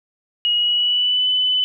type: tone with pitch glide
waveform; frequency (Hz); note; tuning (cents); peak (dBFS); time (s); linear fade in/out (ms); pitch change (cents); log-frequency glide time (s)
sine; 2894 to 3006; F#7 to F#7; -39 to +27; -15; 0.45-1.64; 0; +66; 0.56-1.27
effects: none